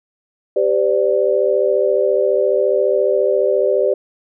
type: chord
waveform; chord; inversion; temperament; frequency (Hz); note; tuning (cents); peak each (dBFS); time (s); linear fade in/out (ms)
sine; G suspended fourth; none; equal with one note detuned; 392 / 512.8 / 587.3; G4 / C5 / D5; 0 / -35 / 0; -17; 0.56-3.94; 5
effects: none